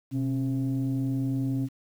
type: tone pair together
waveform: sine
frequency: 127.3 / 270.2 Hz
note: C3 / C#4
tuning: -47 / -44 cents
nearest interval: octave + minor second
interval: 1303 cents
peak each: -26 dBFS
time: 0.11-1.69 s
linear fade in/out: 50 ms
effects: tanh soft clip ceiling -21 dBFS + 9-bit